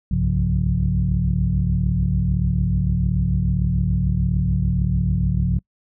sine tone cluster, 61 / 67.8 / 98.6 / 134.5 / 176.1 Hz, B1 / C#2 / G2 / C3 / F3, -21 / -38 / +11 / +48 / +15 cents, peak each -22 / -29 / -23 / -22 / -22 dBFS, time 0.11-5.59 s, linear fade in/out 5 ms, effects noise-tail reverb RT60 0.1 s tail -26 dB re dry + tanh soft clip ceiling -7 dBFS

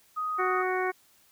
sine tone, 1249 Hz, D#6, 6 cents sharp, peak -28 dBFS, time 0.16-0.63 s, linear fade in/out 20 ms
harmonic tone, 370.1 Hz, F#4, in tune, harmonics 1 / 2 / 3 / 4 / 5 / 6, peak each -29 / -32 / -34 / -35 / -36 / -37 dBFS, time 0.38-0.92 s, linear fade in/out 20 ms
effects white hiss -62 dBFS RMS until 1.31 s

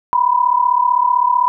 sine tone pair together, 969.3 / 1005 Hz, B5 / B5, -33 / +30 cents, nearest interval minor second, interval 63 cents, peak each -14 dBFS, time 0.13-1.48 s, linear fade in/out 0 ms, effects none

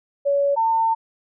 sine tone pair in turn, 564 / 902 Hz, C#5 / A5, +30 / +43 cents, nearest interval minor sixth, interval 813 cents, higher second, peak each -16 dBFS, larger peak neither, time 0.25-0.56 / 0.56-0.95 s, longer second, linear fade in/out 20 ms, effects none

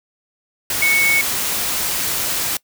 sine tone in noise, 2213 Hz, C#7, 3 cents flat, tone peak -13 dBFS, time 0.82-1.21 s, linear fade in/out 2 ms, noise white, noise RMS -21 dBFS, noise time 0.7-2.57 s, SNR +5 dB, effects noise-tail reverb RT60 0.1 s tail -23 dB re dry

